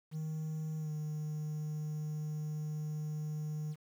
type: tone with pitch glide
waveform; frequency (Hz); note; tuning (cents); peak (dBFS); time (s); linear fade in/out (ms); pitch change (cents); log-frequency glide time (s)
triangle; 156.3 to 152.47; D#3 to D#3; +8 to -35; -33; 0.11-3.76; 50; -43; 0.79-0.9
effects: tanh soft clip ceiling -29 dBFS + 10-bit